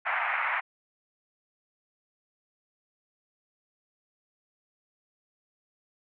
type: band-pass noise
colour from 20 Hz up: white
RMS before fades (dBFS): -29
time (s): 0.05-0.61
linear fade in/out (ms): 20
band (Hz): 700 to 2300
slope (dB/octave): 48
effects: none